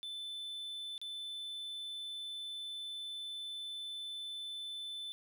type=tone with dropouts; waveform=triangle; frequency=3520 Hz; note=A7; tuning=in tune; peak=-39 dBFS; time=0.03-5.12 s; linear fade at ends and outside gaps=0 ms; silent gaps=0.979-1.015 s; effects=none